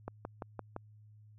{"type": "click train", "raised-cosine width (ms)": 1, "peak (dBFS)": -25, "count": 5, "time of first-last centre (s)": [0.08, 0.764], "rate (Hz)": 5.85, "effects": ["added 106 Hz sine -55 dBFS peak until 1.38 s"]}